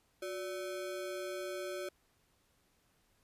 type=ring-modulated tone; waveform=square; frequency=471.2 Hz; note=A#4; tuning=19 cents sharp; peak=-36 dBFS; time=0.22-1.89 s; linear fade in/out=5 ms; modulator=107 Hz; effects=pink hiss -73 dBFS RMS until 3.23 s + resampled to 32000 Hz